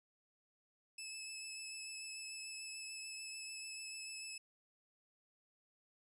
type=tone with vibrato; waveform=15% pulse; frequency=2608 Hz; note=E7; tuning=19 cents flat; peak=-38 dBFS; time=0.98-4.38 s; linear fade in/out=5 ms; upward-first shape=triangle; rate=6.8 Hz; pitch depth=18 cents each way; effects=resampled to 24000 Hz